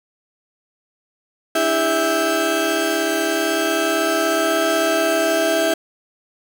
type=tone cluster; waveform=35% pulse; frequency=291.3 / 327.4 / 405.1 / 655 / 1570 Hz; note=D4 / E4 / G#4 / E5 / G6; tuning=-14 / -12 / -43 / -11 / +2 cents; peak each=-27 / -21 / -23 / -18 / -24 dBFS; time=1.55-5.74 s; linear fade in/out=5 ms; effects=none